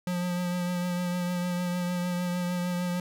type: tone with vibrato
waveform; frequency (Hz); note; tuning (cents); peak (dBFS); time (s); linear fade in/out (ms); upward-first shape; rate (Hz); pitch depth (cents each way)
square; 177.8; F3; +31; -28; 0.07-3; 2; triangle; 6.6; 24
effects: none